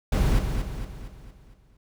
brown noise with echo, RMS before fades -21 dBFS, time 0.12-0.39 s, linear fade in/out 5 ms, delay 230 ms, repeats 6, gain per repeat -6 dB, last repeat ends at 1.77 s, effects none

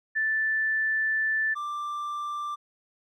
sine / triangle tone pair in turn, 1760 / 1180 Hz, A6 / D6, 0 / +8 cents, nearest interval perfect fifth, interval 692 cents, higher first, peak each -23 / -28 dBFS, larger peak first, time 0.15-1.55 / 1.55-2.56 s, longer first, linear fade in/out 20 ms, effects none

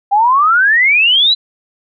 sine exponential sweep, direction up, 784 to 4072 Hz, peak -7 dBFS, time 0.11-1.35 s, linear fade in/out 20 ms, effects none

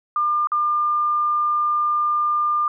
sine tone with dropouts, 1200 Hz, D6, 37 cents sharp, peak -17 dBFS, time 0.16-2.68 s, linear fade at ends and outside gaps 2 ms, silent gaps 0.472-0.518 s, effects none

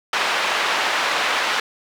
pink band-pass noise, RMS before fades -21 dBFS, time 0.13-1.6 s, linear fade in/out 2 ms, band 840 to 3400 Hz, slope 12 dB/octave, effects none

